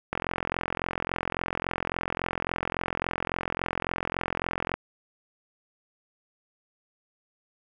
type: click train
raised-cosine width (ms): 0.5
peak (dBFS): -12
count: 202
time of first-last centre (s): 0.13-4.74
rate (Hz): 43.6
effects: none